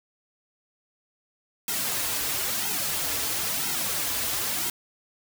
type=noise with flanger; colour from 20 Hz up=white; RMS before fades=-28 dBFS; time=1.68-4.7 s; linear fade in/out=2 ms; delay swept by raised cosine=1.7 to 5.6 ms; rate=1 Hz; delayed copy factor=-0.75; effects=none